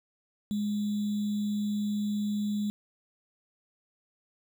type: tone with sample-and-hold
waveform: sine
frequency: 207.7 Hz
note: G#3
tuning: in tune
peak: -27 dBFS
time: 0.51-2.7 s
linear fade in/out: 0 ms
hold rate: 3675 Hz
effects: none